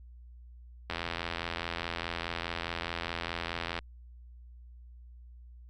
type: click train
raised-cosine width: 0.3 ms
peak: -17 dBFS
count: 246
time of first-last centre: 0.9-3.789 s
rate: 84.8 Hz
effects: added 60 Hz sine -48 dBFS peak until 5.69 s + Opus 48 kbps